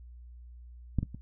clicks, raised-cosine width 5 ms, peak -14 / -19 / -28 dBFS, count 3, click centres 0.987 / 1.03 / 1.146 s, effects noise-tail reverb RT60 0.1 s tail -17 dB re dry + added 60 Hz sine -46 dBFS peak until 1.21 s

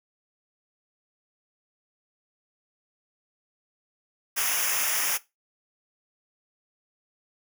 white noise with comb filter, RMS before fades -26 dBFS, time 4.36-5.18 s, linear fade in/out 20 ms, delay 0.24 ms, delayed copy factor -0.9, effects noise-tail reverb RT60 0.2 s tail -17 dB re dry

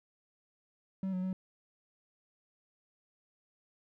triangle tone with pitch steps, 191 / 183.8 / 187.1 Hz, G3 / F#3 / F#3, -45 / -11 / +20 cents, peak -30 dBFS, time 1.03-1.33 s, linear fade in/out 2 ms, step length 100 ms, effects none

